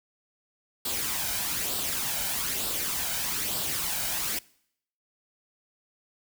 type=noise with flanger; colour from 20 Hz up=white; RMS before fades=-30 dBFS; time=0.85-4.39 s; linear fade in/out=5 ms; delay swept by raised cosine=0.23 to 1.33 ms; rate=1.1 Hz; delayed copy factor=+0.5; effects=noise-tail reverb RT60 0.7 s tail -23 dB re dry